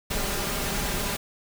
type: noise with comb filter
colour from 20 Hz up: pink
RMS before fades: -28 dBFS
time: 0.1-1.17 s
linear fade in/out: 10 ms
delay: 5 ms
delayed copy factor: +0.55
effects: none